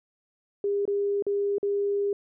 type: tone with dropouts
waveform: sine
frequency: 403.6 Hz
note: G#4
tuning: 49 cents flat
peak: -23 dBFS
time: 0.64-2.13 s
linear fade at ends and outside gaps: 2 ms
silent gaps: 0.854-0.877 / 1.224-1.266 / 1.583-1.629 s
effects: none